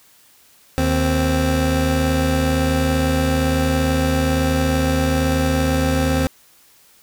25% pulse tone pair together, 77.77 / 261.6 Hz, D#2 / C4, 0 / 0 cents, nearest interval octave + major sixth, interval 2100 cents, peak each -15 dBFS, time 0.78-6.27 s, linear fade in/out 0 ms, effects white hiss -52 dBFS RMS until 7.02 s

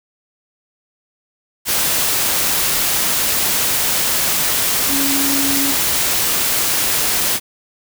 sine tone in noise, 277.2 Hz, C#4, in tune, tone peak -20 dBFS, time 4.88-5.75 s, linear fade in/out 50 ms, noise white, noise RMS -17 dBFS, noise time 1.65-7.4 s, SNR -6 dB, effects none

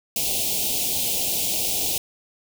white band-stop noise, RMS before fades -24 dBFS, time 0.16-1.98 s, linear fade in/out 2 ms, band 810 to 2500 Hz, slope 48 dB/octave, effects none

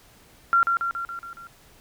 sine tone with echo, 1375 Hz, F6, 27 cents flat, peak -15 dBFS, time 0.53-0.63 s, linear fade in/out 0 ms, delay 140 ms, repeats 6, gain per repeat -4 dB, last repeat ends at 1.47 s, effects pink hiss -54 dBFS RMS until 1.8 s

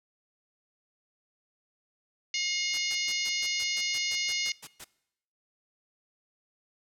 harmonic tone, 716 Hz, F5, 43 cents sharp, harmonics 3 / 4 / 5 / 6 / 7 / 8 / 9, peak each -33 / -35 / -40 / -36 / -35 / -39 / -37 dBFS, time 2.34-4.52 s, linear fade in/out 2 ms
white noise bursts, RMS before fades -42 dBFS, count 13, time 2.73-4.846 s, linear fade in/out 10 ms, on 52 ms, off 120 ms
effects noise-tail reverb RT60 0.8 s tail -21 dB re dry + low-pass 11000 Hz 12 dB/octave

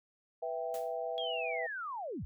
sine chord, E minor, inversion second, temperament equal, 493.9 / 659.3 / 784 Hz, B4 / E5 / G5, 0 / 0 / 0 cents, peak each -39 / -37 / -41 dBFS, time 0.42-1.67 s, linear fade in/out 10 ms
white noise with exponential decay, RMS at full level -46 dBFS, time 0.74-0.97 s, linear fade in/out 2 ms, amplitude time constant 48 ms
sine linear sweep, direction down, 3325 to 43.34 Hz, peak -37 dBFS, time 1.18-2.25 s, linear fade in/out 0 ms
effects none

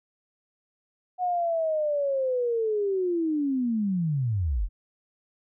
sine linear sweep, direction down, 735 to 36.28 Hz, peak -23 dBFS, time 1.18-4.69 s, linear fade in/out 50 ms, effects none

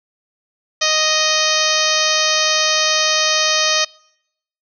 harmonic tone, 622.3 Hz, D#5, in tune, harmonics 1 / 2 / 3 / 4 / 5 / 6 / 7 / 8 / 9 / 10, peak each -23 / -23 / -23 / -23 / -23 / -23 / -23 / -23 / -23 / -23 dBFS, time 0.81-3.85 s, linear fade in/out 10 ms, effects noise-tail reverb RT60 0.8 s tail -26 dB re dry

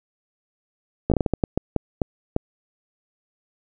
slowing click train, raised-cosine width 2 ms, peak -6 dBFS, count 12, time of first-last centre 1.1-2.364 s, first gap 16 ms, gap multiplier 1.36, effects none

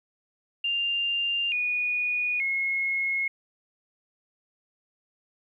sine tone with pitch steps, 2794 / 2461 / 2167 Hz, F7 / D#7 / C#7, 0 / -20 / -40 cents, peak -24 dBFS, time 0.64-3.28 s, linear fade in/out 5 ms, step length 880 ms, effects 11-bit

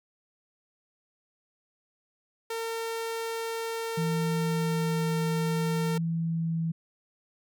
sawtooth tone, 455.2 Hz, A#4, 41 cents flat, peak -27 dBFS, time 2.5-5.98 s, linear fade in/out 5 ms
sine tone with vibrato, 164.81 Hz, E3, in tune, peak -26 dBFS, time 3.97-6.72 s, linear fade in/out 10 ms, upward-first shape triangle, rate 0.63 Hz, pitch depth 11 cents each way
effects none

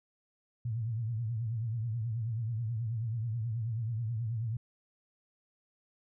sine tone with vibrato, 113.9 Hz, A#2, 40 cents flat, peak -31 dBFS, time 0.65-4.57 s, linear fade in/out 5 ms, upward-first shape triangle, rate 9.3 Hz, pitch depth 140 cents each way, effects none

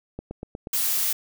click train, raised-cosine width 2 ms, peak -20 dBFS, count 5, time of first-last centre 0.19-0.671 s, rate 8.31 Hz
blue noise, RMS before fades -24 dBFS, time 0.73-1.13 s, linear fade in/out 5 ms
effects none

